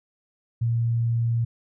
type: tone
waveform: sine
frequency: 116.54 Hz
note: A#2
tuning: in tune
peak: -20 dBFS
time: 0.61-1.45 s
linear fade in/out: 10 ms
effects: none